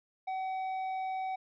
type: tone with tanh clipping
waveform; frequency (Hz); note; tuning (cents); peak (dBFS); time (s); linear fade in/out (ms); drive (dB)
triangle; 757; F#5; +39; -34; 0.27-1.36; 10; 11
effects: none